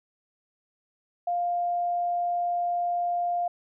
sine tone, 701 Hz, F5, 6 cents sharp, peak -24 dBFS, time 1.27-3.48 s, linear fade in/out 5 ms, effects none

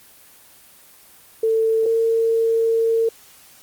sine tone pair in turn, 446.6 / 454.1 Hz, A4 / A#4, +26 / -45 cents, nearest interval unison, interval 29 cents, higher second, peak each -15 dBFS, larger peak neither, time 1.43-1.86 / 1.86-3.09 s, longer second, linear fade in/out 5 ms, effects white hiss -48 dBFS RMS until 3.62 s + Opus 24 kbps

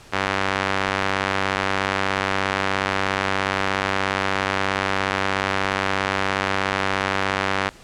sawtooth tone with band-pass filter, 96.9 Hz, G2, 20 cents flat, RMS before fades -23 dBFS, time 0.12-7.7 s, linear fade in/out 20 ms, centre 1700 Hz, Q 0.86, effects pink hiss -46 dBFS RMS until 7.83 s + low-pass 8000 Hz 12 dB/octave

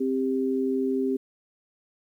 sine tone pair together, 263.1 / 396 Hz, C4 / G4, +10 / +18 cents, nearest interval perfect fifth, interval 708 cents, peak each -25 / -26 dBFS, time 0-1.17 s, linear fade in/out 10 ms, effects 10-bit

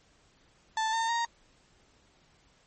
35% pulse tone with pitch steps, 882 / 907.3 / 933.4 Hz, A5 / A#5 / A#5, +4 / -47 / +2 cents, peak -25 dBFS, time 0.77-1.25 s, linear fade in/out 2 ms, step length 160 ms, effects pink hiss -64 dBFS RMS until 2.66 s + MP3 32 kbps

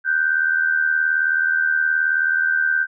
sine tone pair together, 1480 / 1558.9 Hz, F#6 / G6, 0 / -10 cents, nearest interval minor second, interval 90 cents, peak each -22 / -17 dBFS, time 0.04-2.87 s, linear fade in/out 50 ms, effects none

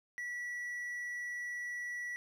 triangle tone, 1946 Hz, B6, 26 cents flat, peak -36 dBFS, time 0.18-2.16 s, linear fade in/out 0 ms, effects none

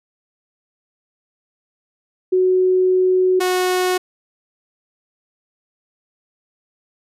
sine / sawtooth tone pair in turn, 370 / 366 Hz, F#4 / F#4, 0 / -19 cents, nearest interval unison, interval 19 cents, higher first, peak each -12 dBFS, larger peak neither, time 2.32-3.4 / 3.4-3.98 s, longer first, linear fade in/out 10 ms, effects resampled to 32000 Hz

